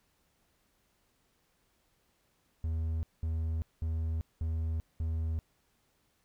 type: tone bursts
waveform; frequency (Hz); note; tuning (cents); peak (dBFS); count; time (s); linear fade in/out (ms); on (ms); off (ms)
triangle; 80.6; E2; -38; -28; 5; 2.64-5.39; 0; 390; 200
effects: pink hiss -73 dBFS RMS until 6.24 s